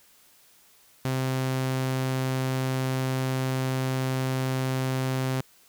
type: tone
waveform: sawtooth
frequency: 130.81 Hz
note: C3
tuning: in tune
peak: -21 dBFS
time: 1.05-5.41 s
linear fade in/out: 2 ms
effects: white hiss -58 dBFS RMS until 5.68 s